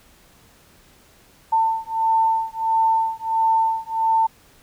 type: beating tone pair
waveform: sine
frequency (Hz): 895 / 896.5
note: A5 / A5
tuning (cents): +29 / +32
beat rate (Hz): 1.5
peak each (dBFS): -20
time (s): 1.52-4.27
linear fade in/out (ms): 10
effects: pink hiss -53 dBFS RMS until 4.62 s